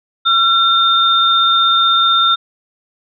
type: tone pair together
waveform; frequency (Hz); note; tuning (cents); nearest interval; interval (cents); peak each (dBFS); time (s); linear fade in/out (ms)
sine; 1358 / 3625; F6 / A#7; -49 / -49; octave + perfect fourth; 1700; -12; 0.25-2.36; 20
effects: none